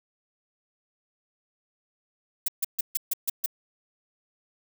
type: noise bursts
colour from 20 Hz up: violet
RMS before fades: -25 dBFS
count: 7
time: 2.46-3.461 s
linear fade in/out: 5 ms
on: 23 ms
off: 140 ms
effects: none

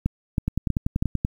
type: two click trains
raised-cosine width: 5 ms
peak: -10 / -9 dBFS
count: 9 / 4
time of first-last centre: 0.48-1.249 / 0.06-1.025 s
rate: 10.4 / 3.11 Hz
effects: 8-bit

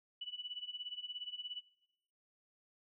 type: tone with tremolo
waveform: sine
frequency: 2960 Hz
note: F#7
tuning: in tune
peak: -39 dBFS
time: 0.21-1.61 s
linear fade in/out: 5 ms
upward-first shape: sine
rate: 17 Hz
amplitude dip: 85%
effects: noise-tail reverb RT60 0.9 s tail -21 dB re dry

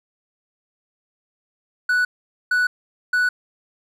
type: tone bursts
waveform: triangle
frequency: 1480 Hz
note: F#6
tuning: in tune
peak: -14 dBFS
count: 3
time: 1.89-3.29 s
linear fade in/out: 5 ms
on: 160 ms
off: 460 ms
effects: none

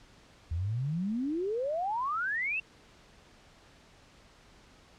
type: exponential sweep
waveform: sine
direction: up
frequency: 77.4 to 2747 Hz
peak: -29 dBFS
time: 0.51-2.6 s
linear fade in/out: 5 ms
effects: pink hiss -58 dBFS RMS until 4.98 s + low-pass 6000 Hz 12 dB/octave

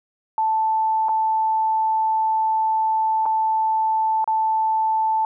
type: tone with dropouts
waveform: sine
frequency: 880 Hz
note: A5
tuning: in tune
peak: -17 dBFS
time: 0.38-5.25 s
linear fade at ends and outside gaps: 1 ms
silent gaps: 1.085-1.091 / 3.256-3.261 / 4.243-4.276 s
effects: none

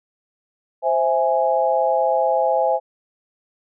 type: chord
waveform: sine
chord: C augmented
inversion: none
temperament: equal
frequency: 523.3 / 659.3 / 830.6 Hz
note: C5 / E5 / G#5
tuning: 0 / 0 / 0 cents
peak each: -20 dBFS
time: 0.82-2.8 s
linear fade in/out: 50 ms
effects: none

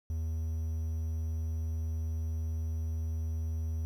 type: tone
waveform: triangle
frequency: 80.2 Hz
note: E2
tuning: 47 cents flat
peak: -29 dBFS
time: 0.1-3.85 s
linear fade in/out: 0 ms
effects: 10-bit

